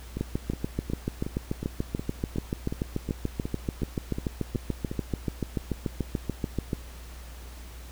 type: two click trains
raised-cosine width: 3 ms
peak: -14 / -18 dBFS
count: 46 / 14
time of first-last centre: 0.21-6.732 / 0.17-4.915 s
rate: 6.9 / 2.74 Hz
effects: added 60 Hz sine -41 dBFS peak until 7.91 s + pink hiss -49 dBFS RMS until 7.91 s